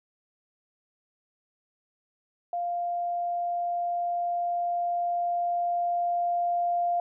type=tone with level ramp; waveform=sine; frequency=698 Hz; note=F5; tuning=1 cent flat; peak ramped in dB=-27 to -23 dBFS; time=2.53-7 s; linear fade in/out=2 ms; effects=none